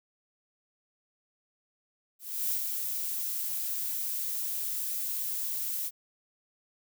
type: noise with ADSR envelope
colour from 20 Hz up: violet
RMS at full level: -29 dBFS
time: 2.19-5.91 s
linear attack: 320 ms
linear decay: 93 ms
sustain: -4 dB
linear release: 46 ms
effects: none